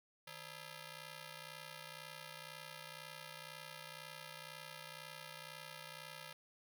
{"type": "ring-modulated tone", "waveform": "5% pulse", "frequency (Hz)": 370, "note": "F#4", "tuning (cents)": 0, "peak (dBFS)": -35, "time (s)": [0.27, 6.33], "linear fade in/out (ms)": 5, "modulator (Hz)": 216, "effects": []}